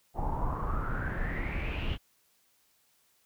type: noise with low-pass filter sweep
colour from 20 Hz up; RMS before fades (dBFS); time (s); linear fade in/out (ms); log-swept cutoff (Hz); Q
brown; -32; 0.14-1.98; 50; 790 to 3100; 7.8
effects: white hiss -69 dBFS RMS until 3.25 s